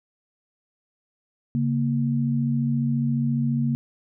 sine tone pair together, 138.59 / 233.1 Hz, C#3 / A#3, 0 / 0 cents, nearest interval major sixth, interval 900 cents, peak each -23 dBFS, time 1.55-3.75 s, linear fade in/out 0 ms, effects none

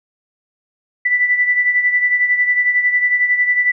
sine beating tone pair, 1975.5 / 1986.5 Hz, B6 / B6, 0 / +10 cents, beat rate 11 Hz, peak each -13 / -20 dBFS, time 1.05-3.72 s, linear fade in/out 10 ms, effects none

